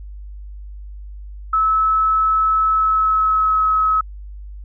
sine tone with pitch glide, 1300 to 1283.6 Hz, E6 to E6, -24 to -46 cents, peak -13 dBFS, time 1.53-4.01 s, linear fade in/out 5 ms, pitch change -22 cents, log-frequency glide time 2.72-3.66 s, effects added 50 Hz sine -31 dBFS peak until 4.64 s

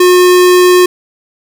square tone, 360.9 Hz, F#4, 43 cents flat, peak -4 dBFS, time 0-0.86 s, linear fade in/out 5 ms, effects none

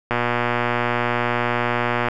click train, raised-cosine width 0.5 ms, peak -5 dBFS, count 238, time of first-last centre 0.11-2.085 s, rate 120 Hz, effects none

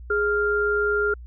sine tone pair together, 415.3 / 1396.9 Hz, G#4 / F6, 0 / 0 cents, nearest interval octave + major sixth, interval 2100 cents, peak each -22 dBFS, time 0.1-1.14 s, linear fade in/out 5 ms, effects added 60 Hz sine -37 dBFS peak until 1.26 s

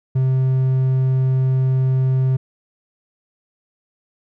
triangle tone, 130.81 Hz, C3, in tune, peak -12 dBFS, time 0.15-2.37 s, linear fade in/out 10 ms, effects none

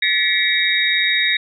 sine tone cluster, 1738 / 1928 / 2121 / 2283 / 3759 Hz, A6 / B6 / C7 / D7 / A#7, -22 / -42 / +23 / -50 / +14 cents, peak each -24 / -20 / -24 / -23 / -18 dBFS, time 0.02-1.37 s, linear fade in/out 5 ms, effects none

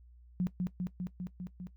sine tone with echo, 180.6 Hz, F#3, 42 cents flat, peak -27 dBFS, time 0.4-0.47 s, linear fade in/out 0 ms, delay 200 ms, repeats 6, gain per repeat -2 dB, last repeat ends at 1.67 s, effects noise-tail reverb RT60 0.1 s tail -17 dB re dry + added 60 Hz sine -54 dBFS peak until 1.76 s

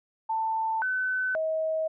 sine tone with pitch steps, 889 / 1513 / 636 Hz, A5 / F#6 / D#5, +18 / +38 / +38 cents, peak -25 dBFS, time 0.29-1.88 s, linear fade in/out 10 ms, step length 530 ms, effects none

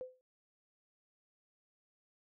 sine tone with exponential decay, 510 Hz, C5, 44 cents flat, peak -37 dBFS, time 0.01-0.21 s, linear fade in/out 0 ms, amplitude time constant 43 ms, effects none

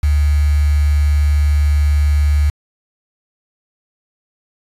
sine tone with quantisation, 73.42 Hz, D2, in tune, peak -10 dBFS, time 0.03-2.5 s, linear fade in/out 5 ms, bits 5, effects resampled to 32000 Hz

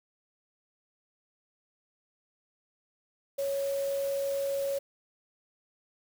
sine tone in noise, 554.4 Hz, C#5, in tune, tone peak -28 dBFS, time 3.38-4.79 s, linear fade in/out 10 ms, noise white, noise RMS -45 dBFS, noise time 3.38-4.79 s, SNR +14 dB, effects none

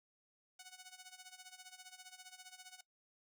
5% pulse tone with tremolo, 740 Hz, F#5, in tune, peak -39 dBFS, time 0.59-2.81 s, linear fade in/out 5 ms, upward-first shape sine, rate 15 Hz, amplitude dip 80%, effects noise-tail reverb RT60 0.1 s tail -18 dB re dry

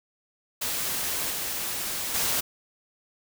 white noise with level steps, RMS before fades -29 / -31 / -26 dBFS, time 0.61-2.41 s, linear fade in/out 10 ms, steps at 1.3 / 2.14 s, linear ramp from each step 5 ms, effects none

